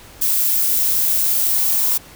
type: noise with high-pass filter sweep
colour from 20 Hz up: violet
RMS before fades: -17 dBFS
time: 0.21-1.98 s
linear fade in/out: 10 ms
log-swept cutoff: 290 to 980 Hz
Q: 7
effects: pink hiss -42 dBFS RMS until 2.15 s